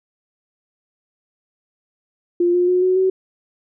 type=tone with pitch steps; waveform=sine; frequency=349.2 / 355.9 / 362.8 / 369.8 / 376.9 Hz; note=F4 / F4 / F#4 / F#4 / F#4; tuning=0 / +33 / -34 / -1 / +32 cents; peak=-13 dBFS; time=2.4-3.1 s; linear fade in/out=5 ms; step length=140 ms; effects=none